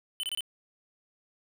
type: tone bursts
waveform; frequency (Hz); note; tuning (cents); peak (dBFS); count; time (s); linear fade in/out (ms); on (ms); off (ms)
square; 3031; F#7; +41; -31; 4; 0.2-0.407; 0; 33; 25
effects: none